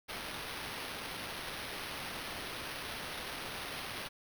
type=noise with sample-and-hold; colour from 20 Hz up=white; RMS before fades=-42 dBFS; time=0.08-4.09 s; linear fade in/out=20 ms; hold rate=7350 Hz; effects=none